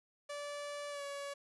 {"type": "tone with pitch glide", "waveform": "sawtooth", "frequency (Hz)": [580, 564.8], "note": ["D5", "C#5"], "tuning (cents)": [-22, 32], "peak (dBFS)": -37, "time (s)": [0.29, 1.34], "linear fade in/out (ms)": 10, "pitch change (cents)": -46, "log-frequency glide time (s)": [0.9, 1.03], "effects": ["resampled to 24000 Hz", "11-bit"]}